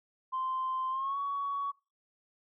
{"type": "tone with pitch glide", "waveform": "sine", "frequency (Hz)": [1041, 1122.2], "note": ["C6", "C#6"], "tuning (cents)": [-9, 21], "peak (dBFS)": -30, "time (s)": [0.32, 1.72], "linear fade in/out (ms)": 20, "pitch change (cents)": 130, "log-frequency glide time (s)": [0.9, 1.18], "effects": ["noise-tail reverb RT60 0.3 s tail -21 dB re dry", "tanh soft clip ceiling -26 dBFS"]}